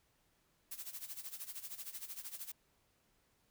blue noise with tremolo, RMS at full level -44 dBFS, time 0.71-2.52 s, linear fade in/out 5 ms, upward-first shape sine, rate 13 Hz, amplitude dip 80%, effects pink hiss -75 dBFS RMS until 3.5 s

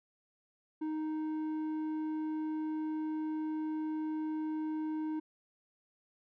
square tone with low-pass filter, 311.1 Hz, D#4, in tune, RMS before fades -36 dBFS, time 0.81-5.2 s, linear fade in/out 10 ms, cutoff 780 Hz, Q 0.65, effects none

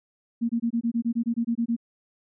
sine tone bursts, 233.1 Hz, A#3, in tune, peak -21 dBFS, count 13, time 0.41-1.765 s, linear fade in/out 20 ms, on 83 ms, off 23 ms, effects none

